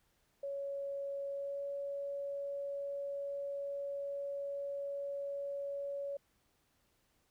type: tone with pitch glide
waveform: sine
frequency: 558 to 562.2 Hz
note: C#5 to C#5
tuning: +11 to +24 cents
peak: -37 dBFS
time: 0.43-6.17 s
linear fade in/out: 5 ms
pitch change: +13 cents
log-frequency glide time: 1.31-1.61 s
effects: pink hiss -75 dBFS RMS until 7.3 s